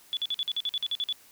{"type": "tone bursts", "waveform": "sine", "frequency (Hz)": 3440, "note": "A7", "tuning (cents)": -40, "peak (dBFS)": -26, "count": 12, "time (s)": [0.13, 1.126], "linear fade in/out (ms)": 0, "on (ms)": 39, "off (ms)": 48, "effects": ["white hiss -56 dBFS RMS until 1.31 s"]}